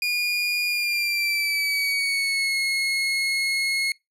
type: tone with pitch glide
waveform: 30% pulse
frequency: 2433 to 2168 Hz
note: D#7 to C#7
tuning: -39 to -39 cents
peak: -19 dBFS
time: 0.02-3.92 s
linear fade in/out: 2 ms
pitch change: -200 cents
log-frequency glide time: 0.66-2.57 s
effects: noise-tail reverb RT60 0.2 s tail -24 dB re dry + low-pass 12000 Hz 12 dB/octave